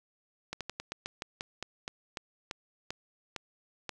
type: slowing click train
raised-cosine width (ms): 0.2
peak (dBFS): -19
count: 15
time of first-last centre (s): 0.53-3.893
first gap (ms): 77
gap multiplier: 1.16
effects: none